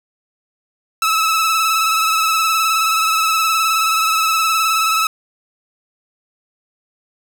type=tone with vibrato; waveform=sawtooth; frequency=1303 Hz; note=E6; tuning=20 cents flat; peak=-10 dBFS; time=1.02-5.07 s; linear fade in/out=2 ms; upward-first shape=sine; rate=19 Hz; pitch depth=34 cents each way; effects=none